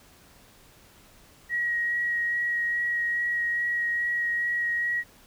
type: tone with vibrato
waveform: sine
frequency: 1900 Hz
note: A#6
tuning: 33 cents sharp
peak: -24 dBFS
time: 1.49-5.04 s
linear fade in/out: 50 ms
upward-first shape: sine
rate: 2.4 Hz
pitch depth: 11 cents each way
effects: pink hiss -55 dBFS RMS until 5.26 s